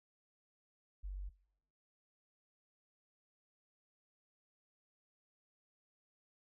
sine tone, 47.7 Hz, G1, 47 cents flat, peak -40 dBFS, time 1.03-1.3 s, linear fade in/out 20 ms, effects noise-tail reverb RT60 0.8 s tail -24 dB re dry

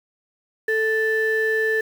sine tone pair together, 440 / 1760 Hz, A4 / A6, 0 / 0 cents, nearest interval 2 octaves, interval 2400 cents, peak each -20 dBFS, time 0.68-1.81 s, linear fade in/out 5 ms, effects tanh soft clip ceiling -12 dBFS + 7-bit

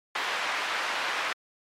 pink band-pass noise, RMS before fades -30 dBFS, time 0.15-1.33 s, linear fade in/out 5 ms, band 1000 to 2800 Hz, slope 12 dB/octave, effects MP3 64 kbps

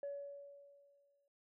sine tone with exponential decay, 566 Hz, C#5, 36 cents sharp, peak -38 dBFS, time 0.03-1.28 s, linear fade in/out 2 ms, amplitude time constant 270 ms, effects tanh soft clip ceiling -37 dBFS

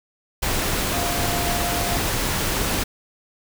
sine tone in noise, 698.5 Hz, F5, in tune, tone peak -28 dBFS, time 0.93-1.98 s, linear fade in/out 10 ms, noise pink, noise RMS -23 dBFS, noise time 0.42-2.84 s, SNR -8 dB, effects none

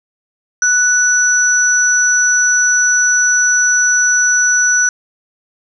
sine tone pair together, 1480 / 5920 Hz, F#6 / F#8, 0 / 0 cents, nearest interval 2 octaves, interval 2400 cents, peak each -12 dBFS, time 0.62-4.89 s, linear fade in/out 2 ms, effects none

